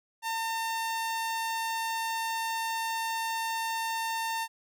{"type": "tone", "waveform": "sawtooth", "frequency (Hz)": 905, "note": "A5", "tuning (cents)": 48, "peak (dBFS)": -26, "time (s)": [0.22, 4.48], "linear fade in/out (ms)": 50, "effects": []}